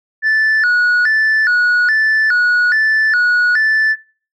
sine tone with vibrato, 1600 Hz, G6, 35 cents sharp, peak -8 dBFS, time 0.22-3.96 s, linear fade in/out 50 ms, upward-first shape square, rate 1.2 Hz, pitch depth 160 cents each way, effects noise-tail reverb RT60 0.4 s tail -20 dB re dry + tanh soft clip ceiling -9 dBFS

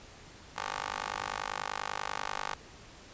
15% pulse tone with high-pass filter, 50.2 Hz, G1, 42 cents sharp, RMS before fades -37 dBFS, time 0.56-2.55 s, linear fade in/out 10 ms, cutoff 960 Hz, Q 1.9, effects pink hiss -52 dBFS RMS until 3.13 s + resampled to 16000 Hz

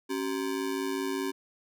square ring-modulated tone, 329.2 Hz, E4, 2 cents flat, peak -27 dBFS, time 0.09-1.32 s, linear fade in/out 20 ms, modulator 52.5 Hz, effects none

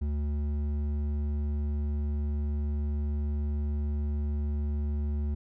sine tone with hard clipping, 73.3 Hz, D2, 3 cents flat, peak -29 dBFS, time 0.01-5.35 s, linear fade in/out 10 ms, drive 8 dB, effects none

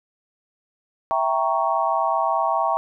sine chord, E diminished seventh, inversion none, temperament equal, 659.3 / 784 / 932.3 / 1108.7 Hz, E5 / G5 / Bb5 / Db6, 0 / 0 / 0 / 0 cents, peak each -24 dBFS, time 1.11-2.77 s, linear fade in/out 0 ms, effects none

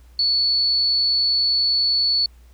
sine tone, 4435 Hz, C#8, in tune, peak -16 dBFS, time 0.19-2.26 s, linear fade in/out 2 ms, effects added 60 Hz sine -45 dBFS peak until 2.53 s + pink hiss -59 dBFS RMS until 2.53 s

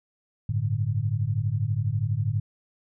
sine chord, G suspended second, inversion none, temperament just, 98 / 110.25 / 147 Hz, G2 / A2 / D3, 0 / +4 / +2 cents, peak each -29 / -25 / -30 dBFS, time 0.49-2.4 s, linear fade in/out 5 ms, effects none

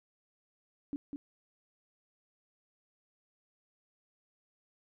sine tone with echo, 284.1 Hz, C#4, 43 cents sharp, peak -33 dBFS, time 0.93-0.96 s, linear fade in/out 0 ms, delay 200 ms, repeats 1, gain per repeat -4 dB, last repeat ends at 1.16 s, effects none

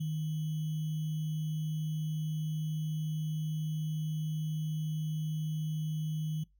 sine tone with sample-and-hold, 155.56 Hz, D#3, in tune, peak -31 dBFS, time 0-6.44 s, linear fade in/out 10 ms, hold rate 3150 Hz, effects noise-tail reverb RT60 0.2 s tail -24 dB re dry + added 50 Hz sine -64 dBFS peak until 6.59 s

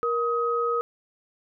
sine tone pair together, 471 / 1262.9 Hz, A#4 / D#6, +18 / +25 cents, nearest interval octave + perfect fourth, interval 1707 cents, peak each -25 dBFS, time 0.03-0.81 s, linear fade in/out 0 ms, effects none

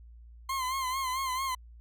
40% pulse tone with vibrato, 1046.5 Hz, C6, in tune, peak -29 dBFS, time 0.49-1.55 s, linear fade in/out 5 ms, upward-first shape sine, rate 4.5 Hz, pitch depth 65 cents each way, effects added 58 Hz sine -48 dBFS peak until 1.8 s

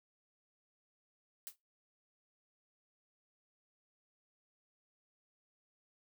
blue noise with exponential decay, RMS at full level -41 dBFS, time 1.47-1.56 s, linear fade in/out 0 ms, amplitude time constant 19 ms, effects noise-tail reverb RT60 0.2 s tail -20 dB re dry

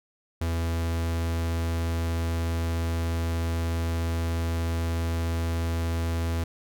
45% pulse tone, 83.2 Hz, E2, 17 cents sharp, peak -25 dBFS, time 0.41-6.44 s, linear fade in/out 5 ms, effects none

